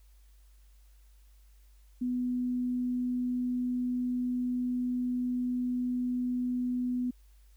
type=tone; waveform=sine; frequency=248.4 Hz; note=B3; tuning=10 cents sharp; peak=-28 dBFS; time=2.01-7.11 s; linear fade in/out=10 ms; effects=added 50 Hz sine -55 dBFS peak until 7.56 s + white hiss -70 dBFS RMS until 7.56 s